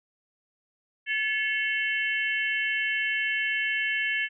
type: tone cluster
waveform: sine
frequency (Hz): 1722 / 2186 / 2706 / 3059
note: A6 / C#7 / E7 / G7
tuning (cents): -38 / -25 / +45 / -43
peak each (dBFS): -28 / -29 / -32 / -36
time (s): 1.06-4.29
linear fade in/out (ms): 50
effects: none